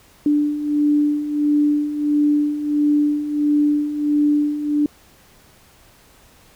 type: beating tone pair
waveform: sine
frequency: 293.7 / 295.2 Hz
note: D4 / D4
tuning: 0 / +9 cents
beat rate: 1.5 Hz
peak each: -22 / -16 dBFS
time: 0.26-4.86 s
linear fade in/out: 2 ms
effects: pink hiss -51 dBFS RMS until 6.55 s